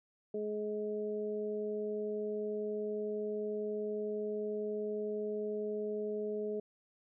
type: harmonic tone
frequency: 211 Hz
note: G#3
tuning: 28 cents sharp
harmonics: 1 / 2 / 3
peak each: -42 / -35 / -45 dBFS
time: 0.34-6.6 s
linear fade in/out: 5 ms
effects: none